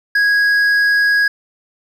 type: tone with hard clipping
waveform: sine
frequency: 1655 Hz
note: G#6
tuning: 6 cents flat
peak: -12 dBFS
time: 0.15-1.28 s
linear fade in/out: 5 ms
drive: 5 dB
effects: none